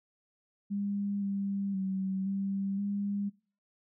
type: tone with pitch steps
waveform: sine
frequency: 201.5 / 198.2 / 190.9 / 196.1 / 201.7 Hz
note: G3 / G3 / G3 / G3 / G3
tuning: +48 / +19 / -46 / +1 / +50 cents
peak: -30 dBFS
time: 0.7-3.3 s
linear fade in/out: 20 ms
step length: 520 ms
effects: noise-tail reverb RT60 0.4 s tail -23 dB re dry